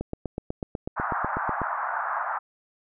click train, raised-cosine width 2 ms, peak -16 dBFS, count 14, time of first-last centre 0.01-1.617 s, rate 8.09 Hz
white band-pass noise, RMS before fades -29 dBFS, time 0.96-2.39 s, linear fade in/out 20 ms, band 710 to 1500 Hz, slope 48 dB/octave
effects none

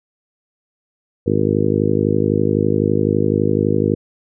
harmonic tone, 51.91 Hz, G#1, in tune, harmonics 2 / 3 / 4 / 5 / 6 / 7 / 8 / 9, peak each -22 / -22 / -22 / -22 / -22 / -22 / -22 / -22 dBFS, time 1.26-3.95 s, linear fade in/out 10 ms, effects none

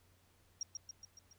sine tone with echo, 5620 Hz, F8, 10 cents sharp, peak -36 dBFS, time 0.61-0.63 s, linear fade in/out 2 ms, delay 140 ms, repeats 5, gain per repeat -4 dB, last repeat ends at 1.33 s, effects added 90 Hz sine -70 dBFS peak until 1.38 s + pink hiss -71 dBFS RMS until 1.38 s

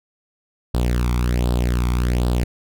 sawtooth tone with flanger, 60.6 Hz, B1, 32 cents flat, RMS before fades -19 dBFS, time 0.74-2.44 s, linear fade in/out 5 ms, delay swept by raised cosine 0.23 to 0.89 ms, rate 1.3 Hz, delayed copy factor +0.7, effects none

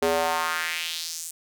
square tone with high-pass filter sweep, 82.41 Hz, E2, in tune, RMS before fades -27 dBFS, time 0.02-1.31 s, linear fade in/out 5 ms, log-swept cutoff 400 to 8500 Hz, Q 2.3, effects none

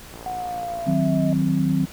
click train, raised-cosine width 1 ms, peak -25 dBFS, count 46, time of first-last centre 0.14-0.931 s, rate 56.9 Hz
sine linear sweep, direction down, 740 to 628 Hz, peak -26 dBFS, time 0.26-1.33 s, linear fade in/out 2 ms
sine chord, C diminished, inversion first, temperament equal, 155.56 / 185 / 261.6 Hz, Eb3 / Gb3 / C4, 0 / 0 / 0 cents, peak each -22 dBFS, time 0.86-1.86 s, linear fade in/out 20 ms
effects pink hiss -42 dBFS RMS until 1.92 s

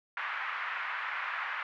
pink band-pass noise, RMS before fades -36 dBFS, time 0.17-1.63 s, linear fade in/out 2 ms, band 1100 to 2200 Hz, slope 24 dB/octave, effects none

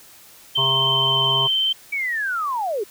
sine tone with vibrato, 3100 Hz, G7, 20 cents flat, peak -17 dBFS, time 0.55-1.73 s, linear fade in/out 10 ms, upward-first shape sine, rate 19 Hz, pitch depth 20 cents each way
harmonic tone, 134.1 Hz, C3, 43 cents sharp, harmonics 1 / 3 / 5 / 7 / 8, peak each -27 / -30 / -32 / -27 / -26 dBFS, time 0.57-1.48 s, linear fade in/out 20 ms
sine linear sweep, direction down, 2312 to 370 Hz, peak -21 dBFS, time 1.92-2.84 s, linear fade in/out 10 ms
effects white hiss -47 dBFS RMS until 2.9 s

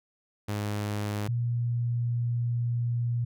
sawtooth / sine tone pair in turn, 103.9 / 119.26 Hz, G#2 / A#2, +1 / +40 cents, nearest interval major second, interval 239 cents, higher second, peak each -25 dBFS, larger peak neither, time 0.48-1.28 / 1.28-3.25 s, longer second, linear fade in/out 10 ms, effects none

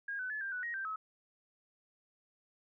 sine tone with pitch steps, 1628 / 1508 / 1720 / 1587 / 1482 / 1883 / 1569 / 1287 Hz, G#6 / F#6 / A6 / G6 / F#6 / A#6 / G6 / E6, -35 / +32 / -40 / +21 / +2 / +17 / +1 / -42 cents, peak -36 dBFS, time 0.08-0.96 s, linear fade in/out 5 ms, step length 110 ms, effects none

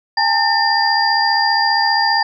sine tone cluster, 821 / 896 / 1802 / 4792 Hz, G#5 / A5 / A6 / D8, -20 / +31 / +41 / +34 cents, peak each -18 dBFS, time 0.17-2.23 s, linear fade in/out 5 ms, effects none

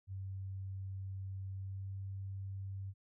sine tone with pitch glide, 96.1 to 97.1 Hz, G2 to G2, -34 to -16 cents, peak -40 dBFS, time 0.07-2.94 s, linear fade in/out 50 ms, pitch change +18 cents, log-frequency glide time 1.53-1.94 s, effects none

